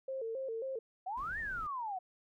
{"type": "tone with vibrato", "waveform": "sine", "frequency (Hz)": 490, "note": "B4", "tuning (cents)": -14, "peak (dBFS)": -36, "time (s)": [0.08, 0.79], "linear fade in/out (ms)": 5, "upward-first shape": "square", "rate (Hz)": 3.7, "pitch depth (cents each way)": 140}
{"type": "exponential two-way sweep", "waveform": "sine", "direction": "up then down", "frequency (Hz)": [715, 1879, 715], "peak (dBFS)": -36, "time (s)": [1.06, 1.99], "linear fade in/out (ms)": 10, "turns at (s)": 1.39}
{"type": "noise", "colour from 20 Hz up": "brown", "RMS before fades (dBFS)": -50, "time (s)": [1.17, 1.67], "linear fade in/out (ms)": 5}
{"effects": []}